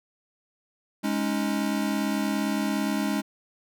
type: chord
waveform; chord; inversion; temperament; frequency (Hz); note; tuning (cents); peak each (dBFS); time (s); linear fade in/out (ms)
square; Ab suspended fourth; none; equal with one note detuned; 207.7 / 277.2 / 314.7; Ab3 / Db4 / Eb4; 0 / 0 / +20; -28 / -30 / -32; 1.03-3.22; 20
effects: none